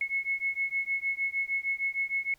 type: beating tone pair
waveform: sine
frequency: 2185 / 2191.5 Hz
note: C#7 / C#7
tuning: -26 / -20 cents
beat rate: 6.5 Hz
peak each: -31 dBFS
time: 0.01-2.34 s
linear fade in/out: 2 ms
effects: pink hiss -65 dBFS RMS until 2.38 s